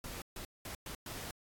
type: noise bursts at uneven times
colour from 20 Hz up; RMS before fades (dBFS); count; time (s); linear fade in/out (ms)
pink; -44; 5; 0.04-0.22 / 0.36-0.45 / 0.65-0.75 / 0.86-0.95 / 1.06-1.31; 2
effects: AAC 64 kbps